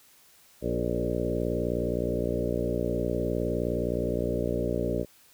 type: harmonic tone with a mistuned harmonic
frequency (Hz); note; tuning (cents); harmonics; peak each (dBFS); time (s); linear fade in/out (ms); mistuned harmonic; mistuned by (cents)
59.5; A#1; +36; 1 / 2 / 3 / 4 / 5 / 6 / 7 / 8 / 9 / 10; -35 / -35 / -35 / -35 / -35 / -35 / -35 / -35 / -35 / -35; 0.61-5.06; 50; 7; +15
effects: white hiss -58 dBFS RMS until 5.33 s